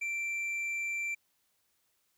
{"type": "tone with tanh clipping", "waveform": "triangle", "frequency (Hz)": 2349, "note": "D7", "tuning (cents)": 0, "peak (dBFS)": -33, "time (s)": [0.01, 1.15], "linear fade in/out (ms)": 10, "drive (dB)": 9, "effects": ["white hiss -75 dBFS RMS until 2.17 s"]}